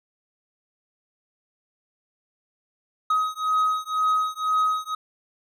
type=beating tone pair; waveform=triangle; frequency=1262 / 1264 Hz; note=D#6 / D#6; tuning=+24 / +27 cents; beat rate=2 Hz; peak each=-22 dBFS; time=3.1-4.95 s; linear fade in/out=5 ms; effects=none